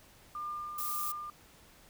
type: tone with tremolo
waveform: sine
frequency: 1200 Hz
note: D6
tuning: 37 cents sharp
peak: -35 dBFS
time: 0.35-1.3 s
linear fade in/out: 2 ms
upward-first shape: triangle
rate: 1.9 Hz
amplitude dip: 40%
type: noise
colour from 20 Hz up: violet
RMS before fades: -37 dBFS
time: 0.78-1.12 s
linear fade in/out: 5 ms
effects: pink hiss -59 dBFS RMS until 1.89 s